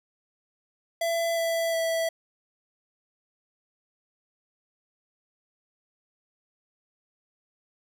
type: tone with pitch steps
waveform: square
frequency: 670 / 663.8 / 657.7 Hz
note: E5 / E5 / E5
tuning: +28 / +12 / -4 cents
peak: -25 dBFS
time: 1.01-2.09 s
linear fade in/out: 5 ms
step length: 360 ms
effects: none